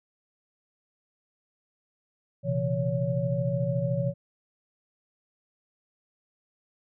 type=tone cluster; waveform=sine; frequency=122.3 / 135.7 / 168 / 562 Hz; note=B2 / C#3 / E3 / C#5; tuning=-16 / -36 / +33 / +24 cents; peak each=-30 dBFS; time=2.43-4.14 s; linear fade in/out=50 ms; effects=none